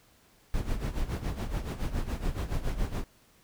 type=noise with tremolo; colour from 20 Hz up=brown; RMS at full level=-28 dBFS; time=0.54-3.04 s; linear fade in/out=0 ms; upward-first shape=sine; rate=7.1 Hz; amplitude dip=75%; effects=pink hiss -62 dBFS RMS until 3.43 s